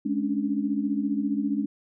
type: tone cluster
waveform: sine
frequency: 210.5 / 276.4 / 291.3 Hz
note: G#3 / C#4 / D4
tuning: +24 / -5 / -14 cents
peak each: -28 dBFS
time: 0.05-1.66 s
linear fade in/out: 10 ms
effects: none